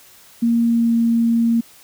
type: tone with pitch glide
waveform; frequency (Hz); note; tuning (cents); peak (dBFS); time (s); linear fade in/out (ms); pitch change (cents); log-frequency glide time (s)
sine; 233.1 to 231.4; A#3 to A#3; 0 to -13; -13; 0.42-1.61; 10; -13; 0.63-0.96
effects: white hiss -47 dBFS RMS until 1.83 s